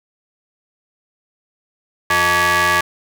sawtooth ring-modulated tone, 264.1 Hz, C4, 16 cents sharp, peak -6 dBFS, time 2.1-2.81 s, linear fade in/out 5 ms, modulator 1410 Hz, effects none

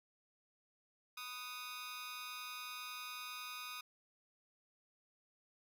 15% pulse tone with amplitude modulation, 1242 Hz, D#6, 3 cents flat, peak -35 dBFS, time 1.17-3.81 s, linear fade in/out 5 ms, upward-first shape sine, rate 250 Hz, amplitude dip 80%, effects none

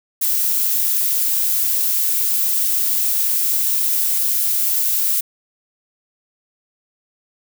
violet noise, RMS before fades -18 dBFS, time 0.21-5.21 s, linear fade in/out 10 ms, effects none

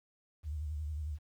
sine tone with vibrato, 75.8 Hz, D#2, 45 cents flat, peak -35 dBFS, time 0.43-1.19 s, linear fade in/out 50 ms, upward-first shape sine, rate 11 Hz, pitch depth 85 cents each way, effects 11-bit

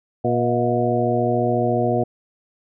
harmonic tone with a mistuned harmonic, 119.9 Hz, A#2, 49 cents sharp, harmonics 1 / 2 / 3 / 4 / 5 / 6, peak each -24 / -24 / -24 / -24 / -24 / -24 dBFS, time 0.24-2.04 s, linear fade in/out 10 ms, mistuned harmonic 5, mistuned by +73 cents, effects none

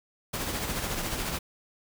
pink noise with tremolo, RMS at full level -30 dBFS, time 0.33-1.39 s, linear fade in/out 10 ms, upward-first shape triangle, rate 14 Hz, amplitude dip 45%, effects none

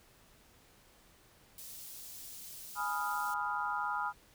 white high-pass noise, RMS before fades -48 dBFS, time 1.58-3.34 s, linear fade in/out 2 ms, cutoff 4300 Hz, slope 12 dB/octave
sine chord, F half-diminished seventh, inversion first, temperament equal, 830.6 / 987.8 / 1244.5 / 1396.9 Hz, Ab5 / Cb6 / Eb6 / F6, 0 / 0 / 0 / 0 cents, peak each -38 dBFS, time 2.75-4.13 s, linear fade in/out 50 ms
effects pink hiss -63 dBFS RMS until 4.34 s

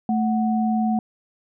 sine tone pair together, 220 / 740 Hz, A3 / F#5, 0 / 0 cents, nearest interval octave + major sixth, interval 2100 cents, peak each -19 / -25 dBFS, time 0.09-0.99 s, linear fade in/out 2 ms, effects none

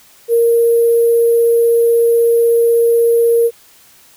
sine tone with sample-and-hold, 466.2 Hz, A#4, in tune, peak -8 dBFS, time 0.28-3.51 s, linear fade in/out 50 ms, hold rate 11025 Hz, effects white hiss -46 dBFS RMS until 4.16 s

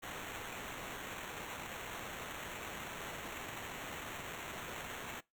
white noise with sample-and-hold, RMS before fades -45 dBFS, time 0.02-5.21 s, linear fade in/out 20 ms, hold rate 4900 Hz, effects noise-tail reverb RT60 0.2 s tail -22 dB re dry

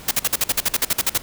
white noise bursts, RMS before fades -18 dBFS, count 14, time 0.08-1.178 s, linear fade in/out 5 ms, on 32 ms, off 50 ms, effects pink hiss -40 dBFS RMS until 1.22 s

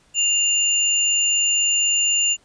sine tone pair together, 2800 / 7056 Hz, F7 / A8, +4 / +4 cents, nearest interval octave + major third, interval 1600 cents, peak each -19 dBFS, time 0.14-2.37 s, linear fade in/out 50 ms, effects pink hiss -58 dBFS RMS until 2.44 s + resampled to 22050 Hz

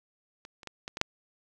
clicks, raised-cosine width 0.2 ms, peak -28 / -30 / -22 / -20 / -19 / -6 dBFS, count 6, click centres 0.451 / 0.632 / 0.673 / 0.879 / 0.971 / 1.014 s, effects none

